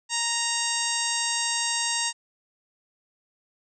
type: harmonic tone with a mistuned harmonic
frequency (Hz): 932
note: A#5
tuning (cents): -1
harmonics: 1 / 2 / 3 / 4 / 5 / 6 / 7 / 8 / 9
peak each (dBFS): -33 / -33 / -33 / -33 / -33 / -33 / -33 / -33 / -33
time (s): 0.09-2.13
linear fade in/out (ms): 50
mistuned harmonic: 9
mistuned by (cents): -37
effects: none